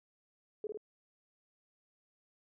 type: tone with echo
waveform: sine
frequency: 424.8 Hz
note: G#4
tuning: 39 cents sharp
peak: -35 dBFS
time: 0.64-0.67 s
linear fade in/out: 2 ms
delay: 52 ms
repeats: 2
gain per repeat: -2 dB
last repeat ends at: 0.774 s
effects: none

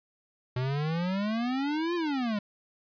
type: exponential two-way sweep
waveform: square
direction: up then down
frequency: 123.47 to 354.4 to 199.8 Hz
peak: -28 dBFS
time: 0.56-2.39 s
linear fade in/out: 5 ms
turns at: 1.95 s
effects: resampled to 11025 Hz

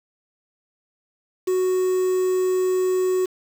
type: tone with quantisation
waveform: triangle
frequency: 370 Hz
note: F#4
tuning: in tune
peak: -16 dBFS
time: 1.47-3.26 s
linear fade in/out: 10 ms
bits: 6
effects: none

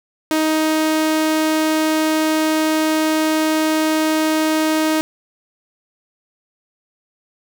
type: tone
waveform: sawtooth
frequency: 313.3 Hz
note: D#4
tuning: 12 cents sharp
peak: -11 dBFS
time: 0.31-5.01 s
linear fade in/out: 0 ms
effects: none

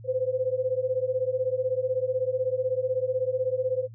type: beating tone pair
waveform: sine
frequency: 505 / 521 Hz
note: B4 / C5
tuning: +39 / -7 cents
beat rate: 16 Hz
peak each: -27 dBFS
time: 0.04-3.88 s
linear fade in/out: 50 ms
effects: noise-tail reverb RT60 0.1 s tail -24 dB re dry + added 113 Hz sine -42 dBFS peak until 3.94 s

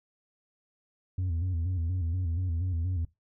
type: tone with vibrato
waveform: sine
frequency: 87.31 Hz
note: F2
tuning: in tune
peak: -24 dBFS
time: 1.18-3.05 s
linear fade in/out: 5 ms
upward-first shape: square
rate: 4.2 Hz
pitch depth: 93 cents each way
effects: noise-tail reverb RT60 0.2 s tail -22 dB re dry + tanh soft clip ceiling -26 dBFS

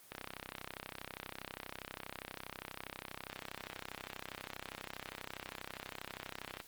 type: click train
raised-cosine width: 0.3 ms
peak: -25 dBFS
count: 211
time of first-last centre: 0.12-6.601 s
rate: 32.4 Hz
effects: white hiss -59 dBFS RMS until 6.67 s + Opus 24 kbps

